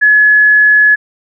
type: tone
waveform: sine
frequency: 1700 Hz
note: G#6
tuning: 40 cents sharp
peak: -4 dBFS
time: 0.01-0.96 s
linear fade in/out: 20 ms
effects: none